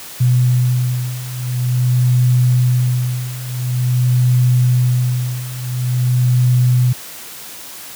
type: beating tone pair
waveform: sine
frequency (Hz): 124.4 / 124.87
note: B2 / B2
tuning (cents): +13 / +20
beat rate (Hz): 0.47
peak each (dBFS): -16 / -13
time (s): 0.2-6.93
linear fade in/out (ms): 10
effects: white hiss -33 dBFS RMS until 7.95 s + high-pass 80 Hz 12 dB/octave